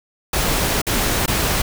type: noise with dropouts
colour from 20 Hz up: pink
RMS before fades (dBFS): -19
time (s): 0.33-1.62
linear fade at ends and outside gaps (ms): 5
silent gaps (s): 0.817-0.867 / 1.261-1.278
effects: none